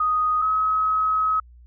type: tone pair in turn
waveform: sine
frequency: 1246 / 1276.6 Hz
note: D#6 / D#6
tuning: +2 / +44 cents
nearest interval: unison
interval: 42 cents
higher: second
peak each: -18 dBFS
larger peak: neither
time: 0-0.42 / 0.42-1.4 s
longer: second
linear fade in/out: 5 ms
effects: added 60 Hz sine -45 dBFS peak until 1.66 s